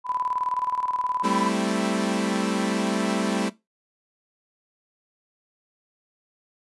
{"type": "tone with tremolo", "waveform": "sine", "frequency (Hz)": 999, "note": "B5", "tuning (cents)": 20, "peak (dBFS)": -22, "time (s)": [0.04, 1.53], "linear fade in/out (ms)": 50, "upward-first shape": "square", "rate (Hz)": 19, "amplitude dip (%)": 70}
{"type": "chord", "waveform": "sawtooth", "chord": "A minor seventh", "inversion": "third", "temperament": "equal with one note detuned", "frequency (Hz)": [195.21, 220, 261.6, 329.6], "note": ["G3", "A3", "C4", "E4"], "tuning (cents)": [-7, 0, 0, 0], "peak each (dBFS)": [-23, -23, -26, -27], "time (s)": [1.23, 3.5], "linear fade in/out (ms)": 20}
{"effects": ["noise-tail reverb RT60 0.2 s tail -18 dB re dry", "resampled to 24000 Hz"]}